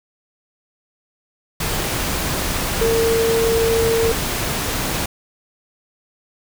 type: tone in noise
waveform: sine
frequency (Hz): 455.6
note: A#4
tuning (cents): -40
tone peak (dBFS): -15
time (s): 2.81-4.12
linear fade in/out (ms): 5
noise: pink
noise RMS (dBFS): -22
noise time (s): 1.6-5.06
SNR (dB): +4
effects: none